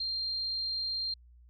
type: tone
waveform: sine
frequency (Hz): 4186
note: C8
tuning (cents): 0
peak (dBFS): -31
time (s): 0-1.14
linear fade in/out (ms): 5
effects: added 60 Hz sine -54 dBFS peak until 1.49 s